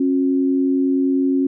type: tone pair together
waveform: sine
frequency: 271.6 / 362.5 Hz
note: C#4 / F#4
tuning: -35 / -35 cents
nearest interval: perfect fourth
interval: 500 cents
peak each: -15 / -23 dBFS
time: 0-1.47 s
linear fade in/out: 5 ms
effects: none